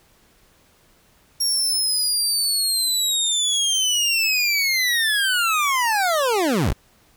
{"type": "linear sweep", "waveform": "25% pulse", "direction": "down", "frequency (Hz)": [5588, 30.91], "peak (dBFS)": -14, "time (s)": [1.4, 6.73], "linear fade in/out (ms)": 10, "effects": ["pink hiss -57 dBFS RMS until 7.16 s"]}